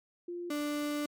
sine / 35% pulse tone pair in turn, 349.2 / 294.4 Hz, F4 / D4, 0 / +4 cents, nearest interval minor third, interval 296 cents, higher first, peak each -36 / -30 dBFS, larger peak second, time 0.28-0.5 / 0.5-1.06 s, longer second, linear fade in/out 5 ms, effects MP3 96 kbps

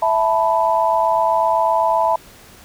sine chord, E suspended fourth, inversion none, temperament equal, 659.3 / 880 / 987.8 Hz, E5 / A5 / B5, 0 / 0 / 0 cents, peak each -18 dBFS, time 0.02-2.16 s, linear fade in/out 5 ms, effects pink hiss -44 dBFS RMS until 2.64 s

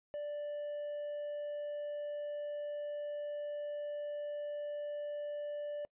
triangle tone with hard clipping, 587.3 Hz, D5, in tune, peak -38 dBFS, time 0.14-5.85 s, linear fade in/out 0 ms, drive 5 dB, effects noise-tail reverb RT60 0.1 s tail -24 dB re dry + resampled to 8000 Hz

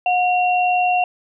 sine tone pair together, 725 / 2741 Hz, F#5 / F7, -35 / -33 cents, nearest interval octave + major seventh, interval 2302 cents, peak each -15 / -22 dBFS, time 0.06-1.04 s, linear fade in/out 2 ms, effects none

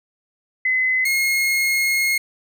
sine / 40% pulse tone pair in turn, 2033 / 2154 Hz, B6 / C7, +50 / +50 cents, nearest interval minor second, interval 100 cents, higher second, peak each -16 dBFS, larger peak neither, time 0.65-1.05 / 1.05-2.18 s, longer second, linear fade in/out 5 ms, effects none

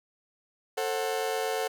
40% pulse chord, F# diminished, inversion first, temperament just, 444 / 532.8 / 740 Hz, A4 / C5 / F#5, +16 / +31 / 0 cents, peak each -30 / -33 / -32 dBFS, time 0.77-1.68 s, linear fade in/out 10 ms, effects none

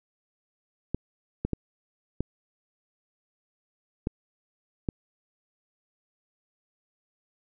clicks, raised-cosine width 3 ms, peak -14 dBFS, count 6, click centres 0.946 / 1.45 / 1.533 / 2.206 / 4.071 / 4.888 s, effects none

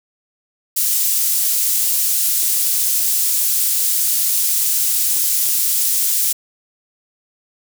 pink high-pass noise, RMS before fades -17 dBFS, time 0.76-6.33 s, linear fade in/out 10 ms, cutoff 8800 Hz, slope 12 dB/octave, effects none

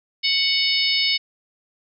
harmonic tone, 740 Hz, F#5, in tune, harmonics 3 / 4 / 5 / 6 / 7, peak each -24 / -24 / -24 / -24 / -24 dBFS, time 0.23-1.18 s, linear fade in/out 20 ms, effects none

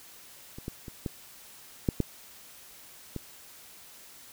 clicks, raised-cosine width 3 ms, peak -28 / -21 / -27 / -18 / -11 / -12 / -21 dBFS, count 7, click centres 0.585 / 0.681 / 0.882 / 1.062 / 1.888 / 2.003 / 3.163 s, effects white hiss -51 dBFS RMS until 4.32 s

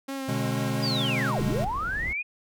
sawtooth tone with vibrato, 269.5 Hz, C#4, 49 cents flat, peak -27 dBFS, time 0.08-1.31 s, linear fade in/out 10 ms, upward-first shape sine, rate 4.4 Hz, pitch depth 23 cents each way
square chord, G# diminished, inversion first, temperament equal, 123.47 / 146.83 / 207.7 Hz, B2 / D3 / G#3, 0 / 0 / 0 cents, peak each -30 / -34 / -32 dBFS, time 0.28-1.65 s, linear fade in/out 10 ms
sine linear two-way sweep, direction down then up, 4978 to 104.5 to 2519 Hz, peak -27 dBFS, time 0.82-2.23 s, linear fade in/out 20 ms, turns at 1.44 s
brown noise, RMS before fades -35 dBFS, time 1.38-2.13 s, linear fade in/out 2 ms
effects none

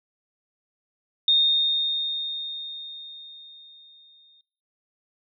sine tone with exponential decay, 3675 Hz, A#7, 25 cents flat, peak -15 dBFS, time 1.28-4.41 s, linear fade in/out 2 ms, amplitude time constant 680 ms, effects noise-tail reverb RT60 0.5 s tail -23 dB re dry

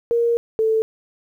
sine tone pair in turn, 468.8 / 442 Hz, A#4 / A4, +10 / +8 cents, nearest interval minor second, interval 102 cents, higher first, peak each -15 dBFS, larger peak neither, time 0.11-0.37 / 0.59-0.82 s, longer first, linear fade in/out 0 ms, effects 9-bit

